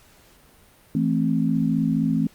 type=chord; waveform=sine; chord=A minor; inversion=second; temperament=just; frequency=165 / 220 / 264 Hz; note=E3 / A3 / C4; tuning=+2 / 0 / +16 cents; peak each=-23 dBFS; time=0.95-2.27 s; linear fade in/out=2 ms; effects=pink hiss -54 dBFS RMS until 2.34 s + Opus 48 kbps